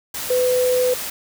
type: tone in noise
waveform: sine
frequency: 502 Hz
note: B4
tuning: 28 cents sharp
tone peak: -15 dBFS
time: 0.3-0.94 s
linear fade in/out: 5 ms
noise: white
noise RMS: -28 dBFS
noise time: 0.14-1.1 s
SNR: +10 dB
effects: none